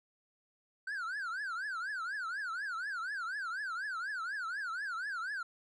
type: tone with vibrato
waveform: triangle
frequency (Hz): 1500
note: F#6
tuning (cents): +23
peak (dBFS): -34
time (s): 0.87-5.43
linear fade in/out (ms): 5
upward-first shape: triangle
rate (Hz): 4.1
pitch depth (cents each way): 270
effects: resampled to 24000 Hz